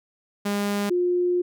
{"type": "tone pair in turn", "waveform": ["sawtooth", "sine"], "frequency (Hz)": [203.3, 355.9], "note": ["G#3", "F4"], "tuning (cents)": [-37, 33], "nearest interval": "minor seventh", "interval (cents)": 970, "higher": "second", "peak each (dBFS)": -19, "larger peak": "neither", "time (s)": [[0.45, 0.9], [0.9, 1.42]], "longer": "second", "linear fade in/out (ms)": 10, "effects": []}